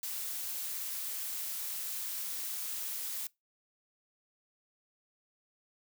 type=noise with amplitude modulation; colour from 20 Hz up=blue; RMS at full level=-36 dBFS; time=0.03-3.27 s; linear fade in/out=2 ms; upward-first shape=sine; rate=209 Hz; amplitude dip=45%; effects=noise-tail reverb RT60 0.2 s tail -23 dB re dry